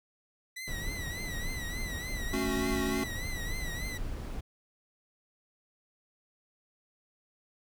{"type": "tone with vibrato", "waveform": "sawtooth", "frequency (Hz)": 1975.5, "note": "B6", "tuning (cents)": 0, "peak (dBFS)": -35, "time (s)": [0.56, 3.98], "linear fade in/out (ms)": 10, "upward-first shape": "triangle", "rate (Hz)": 3.4, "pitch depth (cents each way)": 100}
{"type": "noise", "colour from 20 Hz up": "brown", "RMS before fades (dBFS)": -37, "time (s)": [0.67, 4.41], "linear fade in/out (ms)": 10}
{"type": "chord", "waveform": "square", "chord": "F# minor", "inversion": "first", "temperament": "equal", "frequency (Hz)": [220, 277.2, 370], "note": ["A3", "C#4", "F#4"], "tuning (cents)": [0, 0, 0], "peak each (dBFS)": [-35, -34, -35], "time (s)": [2.33, 3.04], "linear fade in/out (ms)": 5}
{"effects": []}